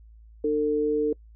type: tone pair together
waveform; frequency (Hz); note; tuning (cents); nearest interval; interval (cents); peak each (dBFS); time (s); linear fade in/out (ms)
sine; 300.4 / 449.6; D4 / A4; +39 / +37; perfect fifth; 698; -27 / -22; 0.44-1.13; 5
effects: noise-tail reverb RT60 0.1 s tail -26 dB re dry + added 55 Hz sine -47 dBFS peak until 1.35 s